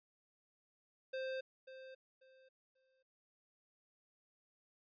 square tone with echo, 524 Hz, C5, 2 cents sharp, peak -40 dBFS, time 1.13-1.41 s, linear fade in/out 10 ms, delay 540 ms, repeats 3, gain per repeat -12 dB, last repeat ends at 3.03 s, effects resampled to 11025 Hz

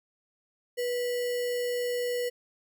sine tone with sample-and-hold, 488.2 Hz, B4, 20 cents flat, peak -27 dBFS, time 0.77-2.3 s, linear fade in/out 20 ms, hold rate 2450 Hz, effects none

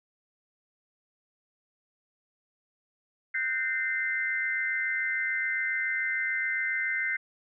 sine tone cluster, 1478 / 1565 / 1826 / 2074 Hz, F#6 / G6 / A#6 / C7, -2 / -3 / -36 / -16 cents, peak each -38 / -33 / -34 / -29 dBFS, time 3.34-7.17 s, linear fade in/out 10 ms, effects none

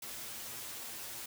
white noise with comb filter, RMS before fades -44 dBFS, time 0.02-1.26 s, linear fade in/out 5 ms, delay 8.8 ms, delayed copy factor +0.65, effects none

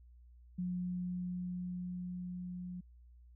sine tone with level ramp, 179.6 Hz, F3, 49 cents sharp, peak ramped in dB -34 to -41 dBFS, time 0.58-2.81 s, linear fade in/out 10 ms, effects added 60 Hz sine -56 dBFS peak until 3.35 s

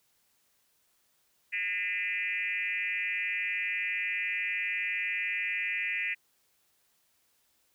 sine tone with frequency modulation, 2217 Hz, C#7, in tune, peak -29 dBFS, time 1.52-6.15 s, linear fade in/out 20 ms, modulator 192 Hz, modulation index 2, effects white hiss -71 dBFS RMS until 7.74 s

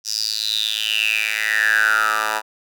10% pulse tone with high-pass filter sweep, 108.3 Hz, A2, 27 cents flat, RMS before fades -20 dBFS, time 0.04-2.42 s, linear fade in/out 50 ms, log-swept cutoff 5500 to 1000 Hz, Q 9.2, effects none

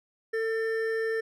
triangle tone pair together, 447.9 / 1791.6 Hz, A4 / A6, +31 / +31 cents, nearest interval 2 octaves, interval 2400 cents, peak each -25 / -32 dBFS, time 0.33-1.21 s, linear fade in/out 10 ms, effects none

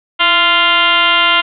sine tone with frequency modulation, 2093 Hz, C7, in tune, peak -8 dBFS, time 0.19-1.42 s, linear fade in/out 20 ms, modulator 353 Hz, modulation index 3.5, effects none

